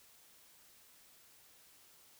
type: silence
effects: white hiss -63 dBFS RMS until 2.19 s